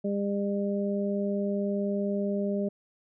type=harmonic tone; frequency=201.1 Hz; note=G3; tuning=44 cents sharp; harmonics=1 / 2 / 3; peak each=-28 / -32 / -33 dBFS; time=0.04-2.69 s; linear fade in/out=10 ms; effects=none